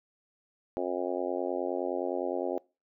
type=harmonic tone; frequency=89.7 Hz; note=F2; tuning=47 cents sharp; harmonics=3 / 4 / 5 / 6 / 7 / 8 / 9; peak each=-38 / -34 / -37 / -35 / -37 / -42 / -41 dBFS; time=0.77-2.58 s; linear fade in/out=0 ms; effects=noise-tail reverb RT60 0.3 s tail -25 dB re dry